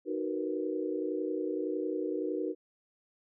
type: chord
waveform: sine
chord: B major seventh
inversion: first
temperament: just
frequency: 308.7 / 370.4 / 463 / 493.9 Hz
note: D#4 / F#4 / A#4 / B4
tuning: -14 / +2 / -12 / 0 cents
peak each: -35 / -35 / -37 / -39 dBFS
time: 0.05-2.55 s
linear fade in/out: 50 ms
effects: none